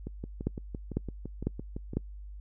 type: two click trains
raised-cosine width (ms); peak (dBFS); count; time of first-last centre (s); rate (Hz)
3; -24 / -15; 12 / 4; 0.07-1.934 / 0.47-1.97; 5.9 / 2
effects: noise-tail reverb RT60 0.1 s tail -26 dB re dry + added 50 Hz sine -41 dBFS peak until 2.4 s